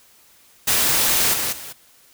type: noise with level steps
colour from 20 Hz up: white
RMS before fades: -18 / -23 / -35 dBFS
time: 0.67-1.73 s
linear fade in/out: 10 ms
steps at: 1.33 / 1.52 s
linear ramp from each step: 10 ms
effects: white hiss -53 dBFS RMS until 2.13 s